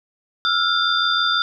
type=tone cluster; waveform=sine; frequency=1330 / 1416 / 3569 / 4793 Hz; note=E6 / F6 / A7 / D8; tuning=+15 / +23 / +24 / +34 cents; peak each=-23 / -21 / -20 / -26 dBFS; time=0.45-1.42 s; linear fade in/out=0 ms; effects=none